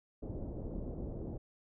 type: low-pass noise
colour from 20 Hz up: pink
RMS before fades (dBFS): -41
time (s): 0.22-1.38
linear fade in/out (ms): 10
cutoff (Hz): 550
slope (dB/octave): 24
effects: none